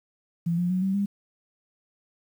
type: tone with pitch steps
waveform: sine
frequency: 169.3 / 176.59 / 184.2 / 192.13 / 200.4 Hz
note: E3 / F3 / F#3 / G3 / G3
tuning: +46 / +19 / -7 / -35 / +38 cents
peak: -22 dBFS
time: 0.46-1.06 s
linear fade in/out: 10 ms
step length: 120 ms
effects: 9-bit